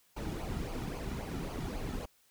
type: noise with flanger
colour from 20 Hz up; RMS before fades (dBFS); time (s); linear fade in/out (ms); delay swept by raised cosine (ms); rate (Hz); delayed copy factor
brown; -38; 0.16-2.06; 10; 0.54 to 1.94; 3.7; -0.6
effects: white hiss -68 dBFS RMS until 2.3 s